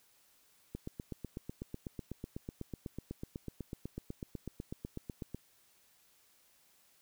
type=click train; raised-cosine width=3 ms; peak=-27 dBFS; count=38; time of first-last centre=0.75-5.346 s; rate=8.05 Hz; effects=white hiss -68 dBFS RMS until 7.01 s